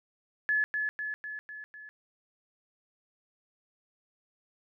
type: tone with echo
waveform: sine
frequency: 1713 Hz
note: A6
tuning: 47 cents flat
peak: -24 dBFS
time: 0.49-0.64 s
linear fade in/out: 0 ms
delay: 250 ms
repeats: 5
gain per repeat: -4 dB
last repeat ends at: 1.89 s
effects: none